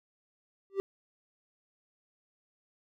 triangle tone with exponential growth, 391.2 Hz, G4, 4 cents flat, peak -21 dBFS, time 0.7-0.8 s, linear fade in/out 0 ms, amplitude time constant 20 ms, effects none

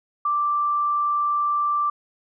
sine tone, 1174.7 Hz, D6, in tune, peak -19 dBFS, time 0.25-1.9 s, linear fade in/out 5 ms, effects none

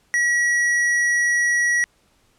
sine tone with hard clipping, 1922 Hz, B6, 48 cents flat, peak -18 dBFS, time 0.14-1.84 s, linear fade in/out 0 ms, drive 9 dB, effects pink hiss -61 dBFS RMS until 2.38 s + low-pass 11000 Hz 12 dB/octave

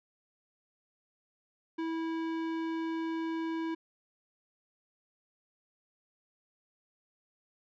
sine tone with tanh clipping, 326.4 Hz, E4, 17 cents flat, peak -34 dBFS, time 1.78-3.75 s, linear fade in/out 10 ms, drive 17 dB, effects none

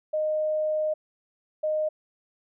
sine tone pair in turn, 617 / 617 Hz, D#5 / D#5, -15 / -15 cents, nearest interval unison, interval 0 cents, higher neither, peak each -23 dBFS, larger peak neither, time 0.13-0.94 / 1.63-1.89 s, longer first, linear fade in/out 10 ms, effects none

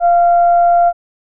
sine tone with frequency modulation, 694 Hz, F5, 11 cents flat, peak -7 dBFS, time 0-0.93 s, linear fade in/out 50 ms, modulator 684 Hz, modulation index 0.22, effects none

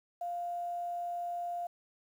sine tone with quantisation, 698.5 Hz, F5, in tune, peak -34 dBFS, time 0.21-1.67 s, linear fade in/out 5 ms, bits 10, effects none

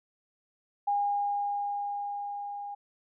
sine tone with level ramp, 813 Hz, G#5, 37 cents flat, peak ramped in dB -24 to -36 dBFS, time 0.87-2.75 s, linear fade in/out 10 ms, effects none

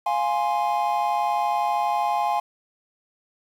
triangle chord, F minor, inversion none, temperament equal, 698.5 / 830.6 / 1046.5 Hz, F5 / Ab5 / C6, 0 / 0 / 0 cents, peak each -24 / -21 / -26 dBFS, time 0.06-2.4 s, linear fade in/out 5 ms, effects 8-bit

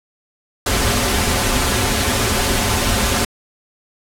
pink noise with comb filter, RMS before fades -17 dBFS, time 0.66-3.25 s, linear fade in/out 5 ms, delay 6.3 ms, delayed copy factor -0.6, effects low-pass 12000 Hz 12 dB/octave

